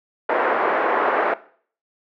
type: band-pass noise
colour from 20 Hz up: pink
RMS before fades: -20 dBFS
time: 0.29-1.34 s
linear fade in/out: 5 ms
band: 400 to 1700 Hz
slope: 24 dB/octave
effects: noise-tail reverb RT60 0.5 s tail -18 dB re dry